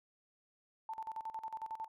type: tone with tremolo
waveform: sine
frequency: 886 Hz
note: A5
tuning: 12 cents sharp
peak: -38 dBFS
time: 0.89-1.88 s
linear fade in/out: 2 ms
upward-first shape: square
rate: 11 Hz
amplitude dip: 80%
effects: none